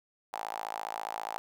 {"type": "tone with high-pass filter", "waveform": "sawtooth", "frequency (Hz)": 54.8, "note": "A1", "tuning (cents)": -6, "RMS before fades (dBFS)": -38, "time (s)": [0.33, 1.38], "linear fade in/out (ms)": 0, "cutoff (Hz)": 810, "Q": 6.2, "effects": []}